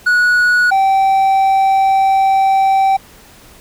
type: tone pair in turn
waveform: triangle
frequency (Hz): 1463 / 775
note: F#6 / G5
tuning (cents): -20 / -20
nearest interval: major seventh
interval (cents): 1100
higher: first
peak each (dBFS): -7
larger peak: neither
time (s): 0.06-0.71 / 0.71-2.97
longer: second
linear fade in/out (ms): 10
effects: pink hiss -42 dBFS RMS until 3.6 s